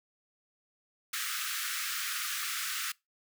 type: high-pass noise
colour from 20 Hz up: pink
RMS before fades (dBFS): -35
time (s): 1.13-2.92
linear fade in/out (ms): 5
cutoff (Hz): 1200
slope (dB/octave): 96
effects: noise-tail reverb RT60 0.2 s tail -23 dB re dry